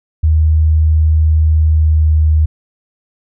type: tone with pitch glide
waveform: sine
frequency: 78.3 to 77.58 Hz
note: D#2 to D#2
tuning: +11 to -4 cents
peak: -7 dBFS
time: 0.23-2.46 s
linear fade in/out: 10 ms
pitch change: -15 cents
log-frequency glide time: 1.63-2.22 s
effects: none